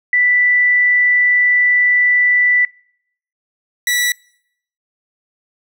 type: tone pair in turn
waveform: sine / sawtooth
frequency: 1975.5 / 1953.9 Hz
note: B6 / B6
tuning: 0 / -19 cents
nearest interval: unison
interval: 19 cents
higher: first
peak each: -10 dBFS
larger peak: neither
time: 0.13-2.65 / 3.87-4.12 s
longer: first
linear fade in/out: 2 ms
effects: noise-tail reverb RT60 0.7 s tail -25 dB re dry